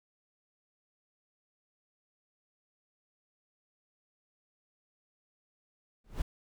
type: noise with exponential growth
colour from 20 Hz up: brown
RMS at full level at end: -28 dBFS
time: 6.04-6.22 s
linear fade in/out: 5 ms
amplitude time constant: 39 ms
effects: none